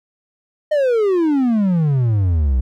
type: exponential sweep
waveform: triangle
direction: down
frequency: 622.3 to 60.1 Hz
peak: -11 dBFS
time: 0.71-2.61 s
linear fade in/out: 10 ms
effects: none